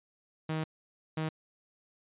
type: tone bursts at uneven times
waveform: sawtooth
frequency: 157.6 Hz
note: D#3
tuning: 23 cents sharp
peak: -27 dBFS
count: 2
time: 0.49-0.64 / 1.17-1.29 s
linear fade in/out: 5 ms
effects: resampled to 8000 Hz